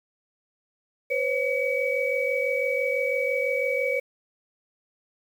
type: tone cluster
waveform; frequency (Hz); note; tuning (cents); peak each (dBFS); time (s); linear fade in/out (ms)
sine; 501 / 547 / 2273; B4 / C#5 / C#7; +25 / -23 / +43; -27; 1.1-4; 10
effects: 8-bit